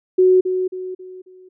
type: tone with echo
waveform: sine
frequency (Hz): 370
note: F#4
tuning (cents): 0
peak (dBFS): -9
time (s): 0.18-0.41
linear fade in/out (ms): 10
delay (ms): 270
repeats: 4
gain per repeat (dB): -8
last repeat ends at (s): 1.49
effects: none